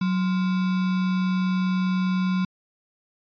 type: tone with sample-and-hold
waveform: sine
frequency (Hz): 184.9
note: F#3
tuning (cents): -1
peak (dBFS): -20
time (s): 0.01-2.45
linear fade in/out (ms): 5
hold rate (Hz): 1225
effects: resampled to 11025 Hz